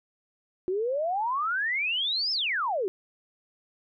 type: exponential two-way sweep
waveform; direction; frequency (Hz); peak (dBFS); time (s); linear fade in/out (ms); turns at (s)
sine; up then down; 355 to 5360 to 355; -25; 0.68-2.88; 0; 2.32
effects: none